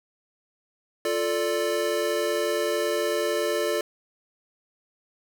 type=chord; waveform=square; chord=D minor; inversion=first; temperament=equal; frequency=349.2 / 440 / 587.3 Hz; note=F4 / A4 / D5; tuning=0 / 0 / 0 cents; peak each=-30 / -28 / -28 dBFS; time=1.05-3.81 s; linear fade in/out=2 ms; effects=none